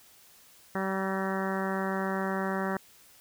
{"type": "harmonic tone with a mistuned harmonic", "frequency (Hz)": 191.9, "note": "G3", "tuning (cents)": -37, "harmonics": [1, 2, 3, 4, 5, 6, 7, 8, 9, 10], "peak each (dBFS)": [-32, -35, -37, -38, -39, -40, -40, -41, -42, -42], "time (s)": [0.75, 2.77], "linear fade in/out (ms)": 2, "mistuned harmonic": 10, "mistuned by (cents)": -38, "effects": ["white hiss -57 dBFS RMS until 3.2 s"]}